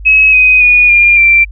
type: tone with pitch steps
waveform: sine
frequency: 2564 / 2510 / 2457 / 2405 / 2354 Hz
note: E7 / D#7 / D#7 / D7 / D7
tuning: -49 / +15 / -22 / +41 / +3 cents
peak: -3 dBFS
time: 0.05-1.45 s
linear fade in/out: 20 ms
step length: 280 ms
effects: added 50 Hz sine -24 dBFS peak until 1.51 s